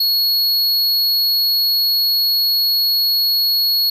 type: tone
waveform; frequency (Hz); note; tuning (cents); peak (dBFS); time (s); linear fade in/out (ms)
square; 4340; C#8; -37; -14; 0-3.9; 5
effects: none